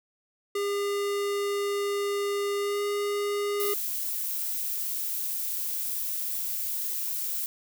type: tone with pitch glide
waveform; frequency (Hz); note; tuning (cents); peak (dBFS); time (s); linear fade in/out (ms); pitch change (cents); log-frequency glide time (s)
square; 404.3 to 408.8; G#4 to G#4; -46 to -27; -27; 0.55-3.74; 5; +19; 2.58-2.82
type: noise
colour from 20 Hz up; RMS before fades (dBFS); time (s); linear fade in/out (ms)
violet; -31; 3.6-7.46; 0
effects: none